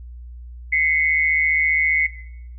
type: tone pair together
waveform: sine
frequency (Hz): 2041 / 2196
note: C7 / C#7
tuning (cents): -44 / -17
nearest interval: minor second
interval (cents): 127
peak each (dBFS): -17 / -19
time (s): 0.72-2.07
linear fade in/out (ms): 10
effects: noise-tail reverb RT60 0.8 s tail -17 dB re dry + added 60 Hz sine -34 dBFS peak until 2.58 s